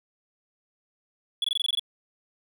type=tone bursts; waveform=triangle; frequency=3388 Hz; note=G#7; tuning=34 cents sharp; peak=-21 dBFS; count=9; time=1.42-1.795 s; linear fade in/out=2 ms; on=23 ms; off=21 ms; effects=none